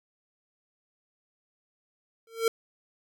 square tone with exponential growth, 454.2 Hz, A#4, 45 cents flat, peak -19 dBFS, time 2.27-2.48 s, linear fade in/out 2 ms, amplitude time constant 44 ms, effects none

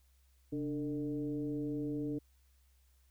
sine tone with frequency modulation, 293.7 Hz, D4, in tune, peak -34 dBFS, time 0.52-2.19 s, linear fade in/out 10 ms, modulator 158 Hz, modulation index 0.82, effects added 65 Hz sine -65 dBFS peak until 3.1 s + white hiss -75 dBFS RMS until 3.1 s

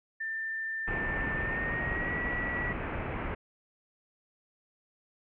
sine tone with pitch glide, 1787 to 1937.5 Hz, A6 to B6, +26 to -34 cents, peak -32 dBFS, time 0.2-2.73 s, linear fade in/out 10 ms, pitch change +140 cents, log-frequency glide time 1.35-2.16 s
pink low-pass noise, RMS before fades -35 dBFS, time 0.87-3.35 s, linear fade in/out 10 ms, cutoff 2500 Hz, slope 48 dB/octave
effects none

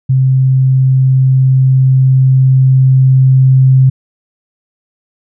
sine tone with level ramp, 131.5 Hz, C3, 9 cents sharp, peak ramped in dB -6 to -3 dBFS, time 0.09-3.9 s, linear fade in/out 10 ms, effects none

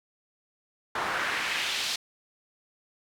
pink noise with band-pass filter sweep, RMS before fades -30 dBFS, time 0.95-1.96 s, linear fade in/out 5 ms, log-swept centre 1100 to 4300 Hz, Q 1.5, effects none

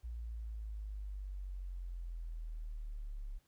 sine exponential sweep, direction down, 58.8 to 34.65 Hz, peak -40 dBFS, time 0.03-3.39 s, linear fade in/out 20 ms, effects pink hiss -75 dBFS RMS until 3.47 s

